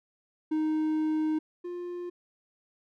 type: tone pair in turn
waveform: triangle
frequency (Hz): 311.1 / 352.6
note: D#4 / F4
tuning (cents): 0 / +17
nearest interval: major second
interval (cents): 217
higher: second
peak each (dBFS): -23 / -32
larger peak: first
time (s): 0.51-1.39 / 1.64-2.1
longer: first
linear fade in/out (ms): 10
effects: none